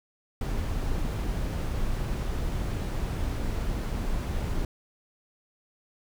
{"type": "noise", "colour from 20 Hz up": "brown", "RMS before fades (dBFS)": -29, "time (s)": [0.41, 4.65], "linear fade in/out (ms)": 2, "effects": []}